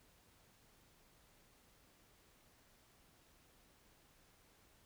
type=silence; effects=pink hiss -69 dBFS RMS until 4.85 s